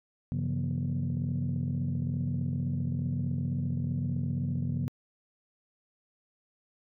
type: tone cluster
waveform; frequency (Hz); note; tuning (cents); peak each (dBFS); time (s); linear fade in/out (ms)
sine; 95.8 / 136.9 / 165 / 180.3 / 239.1; G2 / C#3 / E3 / F#3 / A#3; -39 / -21 / +2 / -45 / +44; -34 / -30 / -37 / -37 / -35; 0.32-4.88; 0
effects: tanh soft clip ceiling -22 dBFS